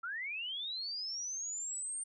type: linear sweep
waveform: sine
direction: up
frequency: 1318.5 to 8870 Hz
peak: -37 dBFS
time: 0.03-2.04 s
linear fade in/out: 10 ms
effects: none